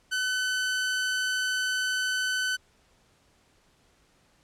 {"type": "tone", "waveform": "sawtooth", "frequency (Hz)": 1511, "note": "F#6", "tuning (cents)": 36, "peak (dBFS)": -22, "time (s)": [0.11, 2.57], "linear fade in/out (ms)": 20, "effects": ["pink hiss -64 dBFS RMS until 4.43 s", "low-pass 9000 Hz 12 dB/octave"]}